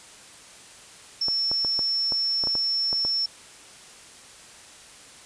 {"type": "tone", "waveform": "sine", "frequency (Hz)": 5400, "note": "E8", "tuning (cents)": 41, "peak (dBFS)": -22, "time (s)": [1.21, 3.26], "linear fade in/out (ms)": 5}
{"type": "clicks", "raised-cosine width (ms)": 1, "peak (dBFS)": -20, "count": 10, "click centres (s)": [1.284, 1.515, 1.648, 1.792, 2.122, 2.438, 2.472, 2.553, 2.929, 3.05]}
{"effects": ["white hiss -47 dBFS RMS until 5.25 s", "resampled to 22050 Hz"]}